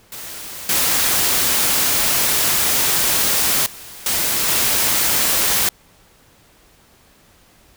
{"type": "noise with level steps", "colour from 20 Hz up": "white", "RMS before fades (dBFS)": [-32, -17, -37, -19, -17], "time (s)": [0.12, 5.69], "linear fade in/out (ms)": 2, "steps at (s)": [0.69, 3.66, 4.06, 4.48], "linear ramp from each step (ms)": 2, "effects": ["pink hiss -52 dBFS RMS until 7.76 s"]}